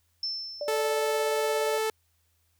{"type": "tone with exponential decay", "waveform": "sine", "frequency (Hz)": 5320, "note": "E8", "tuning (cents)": 15, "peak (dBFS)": -27, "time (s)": [0.23, 1.34], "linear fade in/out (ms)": 2, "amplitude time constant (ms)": 240}
{"type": "tone with tremolo", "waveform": "sine", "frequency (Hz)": 587.3, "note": "D5", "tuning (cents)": 0, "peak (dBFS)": -28, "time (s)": [0.61, 1.78], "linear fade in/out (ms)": 2, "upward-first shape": "sine", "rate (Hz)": 17, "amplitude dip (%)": 45}
{"type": "tone", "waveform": "sawtooth", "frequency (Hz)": 438.2, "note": "A4", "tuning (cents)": -7, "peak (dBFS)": -22, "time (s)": [0.68, 1.9], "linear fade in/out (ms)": 2}
{"effects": ["added 83 Hz sine -70 dBFS peak until 2.59 s", "white hiss -72 dBFS RMS until 2.59 s"]}